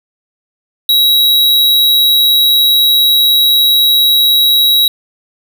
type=tone; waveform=square; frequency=3861 Hz; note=B7; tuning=40 cents flat; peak=-7 dBFS; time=0.89-4.88 s; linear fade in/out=2 ms; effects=none